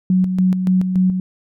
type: tone with tremolo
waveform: sine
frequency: 185 Hz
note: F#3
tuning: in tune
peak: -11 dBFS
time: 0.1-1.2 s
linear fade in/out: 2 ms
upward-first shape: square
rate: 3.5 Hz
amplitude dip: 50%
effects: none